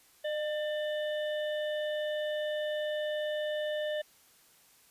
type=harmonic tone with a mistuned harmonic; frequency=595 Hz; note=D5; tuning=22 cents sharp; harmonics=1 / 3 / 5 / 6; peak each=-31 / -41 / -45 / -47 dBFS; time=0.24-4.02 s; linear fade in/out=10 ms; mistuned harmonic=1; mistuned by=+31 cents; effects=white hiss -62 dBFS RMS until 4.9 s + resampled to 32000 Hz